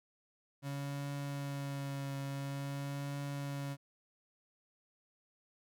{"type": "tone with vibrato", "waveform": "35% pulse", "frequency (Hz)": 139.9, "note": "C#3", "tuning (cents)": 16, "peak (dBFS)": -36, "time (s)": [0.62, 3.77], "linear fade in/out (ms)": 50, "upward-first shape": "triangle", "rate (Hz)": 0.48, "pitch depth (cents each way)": 25, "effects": []}